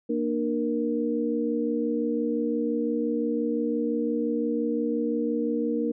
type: tone cluster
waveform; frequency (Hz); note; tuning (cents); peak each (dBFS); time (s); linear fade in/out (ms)
sine; 233.9 / 299.7 / 469.7; A#3 / D4 / A#4; +6 / +35 / +13; -28; 0.09-5.92; 10
effects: none